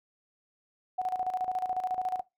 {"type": "tone with tremolo", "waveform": "sine", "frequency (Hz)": 740, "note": "F#5", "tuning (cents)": 0, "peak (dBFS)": -26, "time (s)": [0.98, 2.21], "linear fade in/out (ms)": 10, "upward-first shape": "square", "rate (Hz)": 14, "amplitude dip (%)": 65, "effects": ["noise-tail reverb RT60 0.2 s tail -20 dB re dry"]}